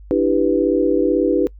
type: chord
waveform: sine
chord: E minor seventh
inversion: third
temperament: equal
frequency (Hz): 293.7 / 329.6 / 392 / 493.9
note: D4 / E4 / G4 / B4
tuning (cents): 0 / 0 / 0 / 0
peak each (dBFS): -19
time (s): 0.11-1.47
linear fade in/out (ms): 0
effects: noise-tail reverb RT60 0.1 s tail -23 dB re dry + added 50 Hz sine -37 dBFS peak until 1.59 s